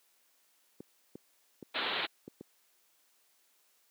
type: clicks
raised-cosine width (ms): 3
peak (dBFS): -26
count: 5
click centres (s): 0.805 / 1.155 / 1.627 / 2.279 / 2.41
type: low-pass noise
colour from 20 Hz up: white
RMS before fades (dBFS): -34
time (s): 1.74-2.07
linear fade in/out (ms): 20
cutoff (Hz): 4100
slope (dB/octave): 96
effects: white hiss -70 dBFS RMS until 3.9 s + high-pass 300 Hz 12 dB/octave